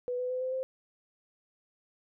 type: tone with pitch steps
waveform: sine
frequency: 493.9 / 500.8 / 507.8 / 514.9 / 522.1 Hz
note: B4 / B4 / B4 / C5 / C5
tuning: 0 / +24 / +48 / -28 / -4 cents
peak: -30 dBFS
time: 0.08-0.63 s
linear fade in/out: 0 ms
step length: 110 ms
effects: none